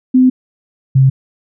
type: tone pair in turn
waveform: sine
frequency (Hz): 255.8 / 133.33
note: C4 / C3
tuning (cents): -39 / +33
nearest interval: major seventh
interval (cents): 1128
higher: first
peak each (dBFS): -5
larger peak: neither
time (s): 0.14-0.3 / 0.95-1.1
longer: first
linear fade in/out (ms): 10
effects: none